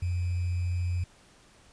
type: tone with sample-and-hold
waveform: sine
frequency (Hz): 88.6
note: F2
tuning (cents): +25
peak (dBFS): -26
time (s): 0.02-1.04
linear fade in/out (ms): 5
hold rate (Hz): 2450
effects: pink hiss -58 dBFS RMS until 1.72 s + resampled to 22050 Hz